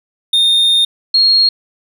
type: tone pair in turn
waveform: triangle / sine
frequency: 3658 / 4270 Hz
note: A#7 / C8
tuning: -33 / +34 cents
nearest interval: minor third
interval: 267 cents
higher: second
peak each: -7 dBFS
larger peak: neither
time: 0.33-0.85 / 1.14-1.49 s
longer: first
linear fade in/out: 5 ms
effects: none